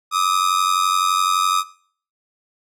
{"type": "ring-modulated tone", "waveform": "45% pulse", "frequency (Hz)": 1232, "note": "D#6", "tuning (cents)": -17, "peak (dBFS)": -13, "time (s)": [0.11, 1.64], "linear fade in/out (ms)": 50, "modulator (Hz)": 45.9, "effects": ["noise-tail reverb RT60 0.5 s tail -19 dB re dry", "low-pass 12000 Hz 12 dB/octave"]}